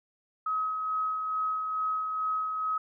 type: tone with tremolo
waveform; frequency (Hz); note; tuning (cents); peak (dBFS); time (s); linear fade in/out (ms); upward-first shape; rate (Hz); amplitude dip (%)
sine; 1273; D#6; +39; -26; 0.46-2.78; 5; sine; 2.3; 35
effects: none